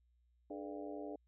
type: harmonic tone with a mistuned harmonic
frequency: 99 Hz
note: G2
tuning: 18 cents sharp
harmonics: 3 / 4 / 5 / 6 / 7 / 8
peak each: -46 / -48 / -53 / -50 / -52 / -57 dBFS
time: 0.5-1.16 s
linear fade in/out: 5 ms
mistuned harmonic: 4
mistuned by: +120 cents
effects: added 60 Hz sine -70 dBFS peak until 1.27 s